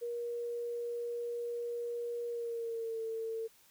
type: tone with pitch glide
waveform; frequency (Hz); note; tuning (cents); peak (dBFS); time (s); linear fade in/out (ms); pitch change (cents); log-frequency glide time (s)
sine; 474.8 to 450.2; A#4 to A4; +32 to +40; -35; 0.01-3.48; 20; -92; 2.27-2.98
effects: white hiss -64 dBFS RMS until 3.7 s